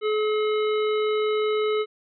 harmonic tone, 427.3 Hz, G#4, 49 cents sharp, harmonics 1 / 3 / 5 / 7 / 9, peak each -21 / -31 / -35 / -38 / -40 dBFS, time 0.01-1.86 s, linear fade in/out 50 ms, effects none

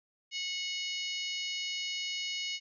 harmonic tone with a mistuned harmonic, 730 Hz, F#5, 24 cents flat, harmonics 3 / 4 / 5 / 6 / 7 / 8 / 9, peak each -40 / -37 / -44 / -43 / -43 / -52 / -45 dBFS, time 0.31-2.6 s, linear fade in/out 50 ms, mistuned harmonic 5, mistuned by +41 cents, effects none

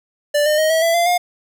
square tone with pitch steps, 587.3 / 606.3 / 625.8 / 646 / 666.9 / 688.4 / 710.6 Hz, D5 / D#5 / D#5 / E5 / E5 / F5 / F5, 0 / -45 / +10 / -35 / +20 / -25 / +30 cents, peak -14 dBFS, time 0.34-1.18 s, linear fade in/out 10 ms, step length 120 ms, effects none

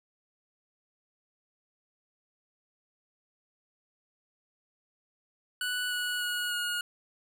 25% pulse tone with pitch steps, 1480 / 1466.4 / 1452.9 / 1439.5 Hz, F#6 / F#6 / F#6 / F#6, 0 / -16 / -32 / -48 cents, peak -26 dBFS, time 5.61-6.81 s, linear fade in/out 2 ms, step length 300 ms, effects none

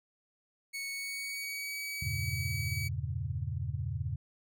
sawtooth tone with pitch glide, 2217 to 2275 Hz, C#7 to C#7, 0 to +44 cents, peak -33 dBFS, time 0.73-2.89 s, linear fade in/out 20 ms, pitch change +44 cents, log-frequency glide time 0.91-1.76 s
sine chord, E diminished seventh, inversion none, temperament equal with one note detuned, 82.41 / 98 / 116.54 / 139.15 Hz, E2 / G2 / Bb2 / Db3, 0 / 0 / 0 / +7 cents, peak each -38 dBFS, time 2.02-4.16 s, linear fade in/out 5 ms
effects none

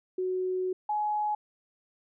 sine tone pair in turn, 369.8 / 842.2 Hz, F#4 / G#5, -1 / +24 cents, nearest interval octave + major second, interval 1425 cents, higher second, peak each -27 / -26 dBFS, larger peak second, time 0.18-0.73 / 0.89-1.35 s, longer first, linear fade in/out 5 ms, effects none

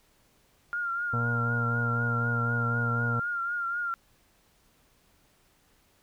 sine tone with vibrato, 1400 Hz, F6, 4 cents sharp, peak -28 dBFS, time 0.73-3.94 s, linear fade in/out 0 ms, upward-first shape triangle, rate 4 Hz, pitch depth 51 cents each way
harmonic tone, 118.3 Hz, A#2, 26 cents sharp, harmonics 1 / 2 / 4 / 5 / 6 / 7 / 8 / 9, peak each -28 / -35 / -38 / -45 / -45 / -48 / -47 / -50 dBFS, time 1.13-3.2 s, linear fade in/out 5 ms
effects pink hiss -65 dBFS RMS until 6.02 s

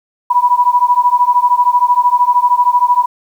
sine beating tone pair, 974 / 987 Hz, B5 / B5, -24 / -1 cents, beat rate 13 Hz, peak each -11 dBFS, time 0.3-3.06 s, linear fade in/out 10 ms, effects 7-bit

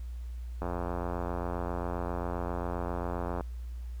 click train, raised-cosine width 1 ms, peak -20 dBFS, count 245, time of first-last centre 0.62-3.409 s, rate 87.5 Hz, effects added 60 Hz sine -36 dBFS peak until 4 s + pink hiss -63 dBFS RMS until 4 s

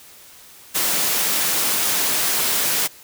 white high-pass noise, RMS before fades -20 dBFS, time 0.74-2.88 s, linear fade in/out 20 ms, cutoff 150 Hz, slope 12 dB/octave, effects white hiss -45 dBFS RMS until 3.03 s

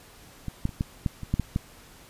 clicks, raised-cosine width 5 ms, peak -19 / -12 / -26 / -13 / -12 / -23 / -11 / -11 / -12 dBFS, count 9, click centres 0.483 / 0.654 / 0.692 / 0.809 / 1.062 / 1.233 / 1.34 / 1.397 / 1.561 s, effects pink hiss -51 dBFS RMS until 2.09 s + resampled to 32000 Hz

